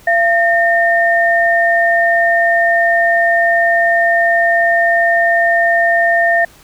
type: tone pair together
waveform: sine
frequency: 682 / 1820.7 Hz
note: F5 / A#6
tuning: -41 / -41 cents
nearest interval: octave + perfect fourth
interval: 1700 cents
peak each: -12 dBFS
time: 0.07-6.45 s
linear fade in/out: 5 ms
effects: pink hiss -44 dBFS RMS until 6.63 s